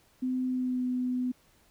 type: tone with pitch glide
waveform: sine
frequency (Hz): 255.6 to 251.1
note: C4 to B3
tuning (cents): -40 to +29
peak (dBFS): -27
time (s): 0.22-1.32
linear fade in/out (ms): 10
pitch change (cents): -31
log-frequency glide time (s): 0.46-0.85
effects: pink hiss -64 dBFS RMS until 1.7 s